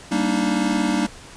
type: chord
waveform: square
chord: Eb major seventh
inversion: first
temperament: equal with one note detuned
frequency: 196 / 233.1 / 289.5 / 311.1 Hz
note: G3 / Bb3 / D4 / Eb4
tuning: 0 / 0 / -25 / 0 cents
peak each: -25 dBFS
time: 0.11-1.07 s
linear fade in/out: 10 ms
effects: pink hiss -42 dBFS RMS until 1.36 s + resampled to 22050 Hz